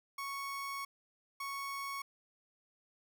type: tone bursts at uneven times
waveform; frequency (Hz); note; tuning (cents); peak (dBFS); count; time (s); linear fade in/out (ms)
30% pulse; 1108; C#6; -1; -36; 2; 0.18-0.85 / 1.4-2.02; 5
effects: none